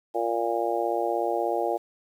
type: harmonic tone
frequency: 116.54 Hz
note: A#2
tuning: in tune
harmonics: 3 / 4 / 5 / 6 / 7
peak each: -30 / -30 / -30 / -30 / -30 dBFS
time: 0.14-1.78 s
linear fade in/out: 20 ms
effects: 9-bit